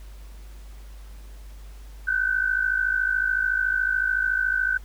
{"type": "tone pair together", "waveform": "sine", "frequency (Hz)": [1488.2, 1542], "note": ["F#6", "G6"], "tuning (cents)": [10, -29], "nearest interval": "minor second", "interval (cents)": 61, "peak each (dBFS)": [-24, -23], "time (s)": [2.07, 4.78], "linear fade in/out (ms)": 10, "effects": ["added 50 Hz sine -39 dBFS peak until 4.84 s", "pink hiss -54 dBFS RMS until 4.84 s"]}